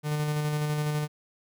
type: tone with tremolo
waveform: 45% pulse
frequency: 150 Hz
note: D3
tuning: 37 cents sharp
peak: -25 dBFS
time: 0.03-1.08 s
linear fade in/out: 50 ms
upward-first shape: square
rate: 12 Hz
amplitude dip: 25%
effects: none